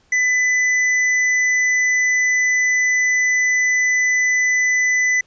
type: tone with tanh clipping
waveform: sine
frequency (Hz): 2000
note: B6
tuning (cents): +21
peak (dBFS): -16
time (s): 0.12-5.21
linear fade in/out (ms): 5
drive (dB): 13
effects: pink hiss -58 dBFS RMS until 5.26 s + resampled to 16000 Hz